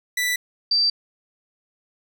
sawtooth / sine tone pair in turn, 1975.5 / 4667 Hz, B6 / D8, 0 / -12 cents, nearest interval octave + minor third, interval 1488 cents, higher second, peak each -17 / -16 dBFS, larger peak second, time 0.17-0.36 / 0.71-0.9 s, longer neither, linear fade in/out 5 ms, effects none

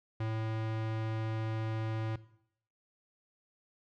square tone, 110.7 Hz, A2, 11 cents sharp, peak -33 dBFS, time 0.2-2.16 s, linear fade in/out 5 ms, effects noise-tail reverb RT60 0.7 s tail -17 dB re dry + low-pass 3000 Hz 12 dB/octave

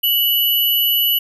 sine tone pair together, 2960 / 11840 Hz, F#7 / F#9, 0 / 0 cents, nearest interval 2 octaves, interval 2400 cents, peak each -16 dBFS, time 0.03-1.19 s, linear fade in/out 10 ms, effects none

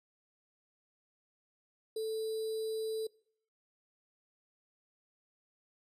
sine tone with sample-and-hold, 440 Hz, A4, in tune, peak -33 dBFS, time 1.96-3.07 s, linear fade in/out 5 ms, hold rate 4410 Hz, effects noise-tail reverb RT60 0.6 s tail -23 dB re dry + resampled to 32000 Hz

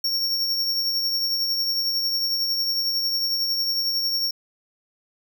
square tone with tremolo, 5510 Hz, F8, 24 cents flat, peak -20 dBFS, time 0.04-4.31 s, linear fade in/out 5 ms, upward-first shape triangle, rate 11 Hz, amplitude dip 40%, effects none

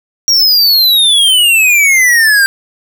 square exponential sweep, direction down, 5690 to 1568 Hz, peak -6 dBFS, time 0.28-2.46 s, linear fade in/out 0 ms, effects none

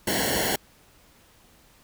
pink noise with comb filter, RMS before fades -25 dBFS, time 0.07-0.56 s, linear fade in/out 5 ms, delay 0.81 ms, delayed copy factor -1, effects pink hiss -57 dBFS RMS until 1.83 s

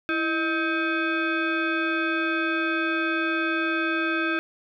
sine tone with frequency modulation, 622.3 Hz, D#5, in tune, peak -22 dBFS, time 0.09-4.39 s, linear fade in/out 0 ms, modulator 952 Hz, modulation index 2, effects none

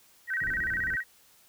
sine tone with vibrato, 1707 Hz, G#6, 47 cents sharp, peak -27 dBFS, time 0.27-1.04 s, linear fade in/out 50 ms, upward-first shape square, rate 15 Hz, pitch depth 180 cents each way
pink low-pass noise, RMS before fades -42 dBFS, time 0.41-0.96 s, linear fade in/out 5 ms, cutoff 280 Hz, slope 12 dB/octave
effects white hiss -60 dBFS RMS until 1.48 s

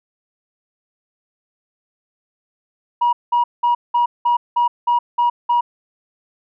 sine tone bursts, 959 Hz, A#5, 49 cents sharp, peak -11 dBFS, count 9, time 3.01-5.61 s, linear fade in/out 10 ms, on 120 ms, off 190 ms, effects tanh soft clip ceiling -10 dBFS

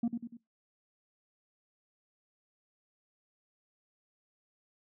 sine tone with echo, 234.4 Hz, A#3, 10 cents sharp, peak -24 dBFS, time 0.03-0.08 s, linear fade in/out 5 ms, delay 97 ms, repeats 3, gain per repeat -7 dB, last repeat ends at 0.371 s, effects noise-tail reverb RT60 0.2 s tail -21 dB re dry + tanh soft clip ceiling -26 dBFS

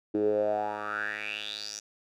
10% pulse tone with band-pass filter sweep, 105 Hz, G#2, 19 cents sharp, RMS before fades -31 dBFS, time 0.14-1.8 s, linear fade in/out 10 ms, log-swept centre 340 to 6100 Hz, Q 6.7, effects none

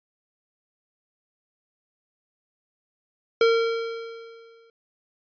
square tone with exponential decay, 458.3 Hz, A#4, 29 cents flat, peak -15 dBFS, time 3.41-4.7 s, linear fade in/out 2 ms, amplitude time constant 280 ms, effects resampled to 11025 Hz

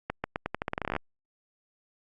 accelerating click train, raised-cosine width 0.5 ms, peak -14 dBFS, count 17, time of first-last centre 0.1-0.964 s, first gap 140 ms, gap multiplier 0.85, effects Opus 48 kbps

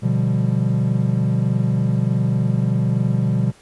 triangle chord, G dominant seventh, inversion first, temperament equal, 123.47 / 146.83 / 174.61 / 196 Hz, B2 / D3 / F3 / G3, 0 / 0 / 0 / 0 cents, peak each -17 / -21 / -21 / -21 dBFS, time 0.02-3.52 s, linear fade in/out 20 ms, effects pink hiss -50 dBFS RMS until 3.61 s + resampled to 24000 Hz

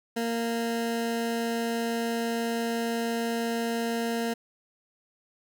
20% pulse tone, 231.5 Hz, A#3, 12 cents flat, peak -22 dBFS, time 0.16-4.34 s, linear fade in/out 10 ms, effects none

